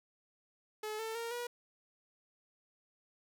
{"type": "tone with pitch steps", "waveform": "sawtooth", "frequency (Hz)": [428.5, 445.7, 463.5, 482.1], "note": ["A4", "A4", "A#4", "B4"], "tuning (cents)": [-46, 22, -10, -42], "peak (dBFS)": -34, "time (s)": [0.83, 1.47], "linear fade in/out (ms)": 5, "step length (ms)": 160, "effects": []}